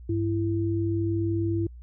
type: tone pair together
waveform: sine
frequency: 100.25 / 333.8 Hz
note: G2 / E4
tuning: +39 / +22 cents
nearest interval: octave + major sixth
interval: 2083 cents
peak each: -26 dBFS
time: 0.09-1.67 s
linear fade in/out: 5 ms
effects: added 60 Hz sine -41 dBFS peak until 1.82 s